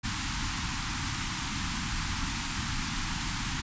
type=band-stop noise; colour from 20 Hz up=pink; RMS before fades=-32 dBFS; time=0.03-3.62 s; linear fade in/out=20 ms; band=300 to 850 Hz; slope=48 dB/octave; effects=resampled to 16000 Hz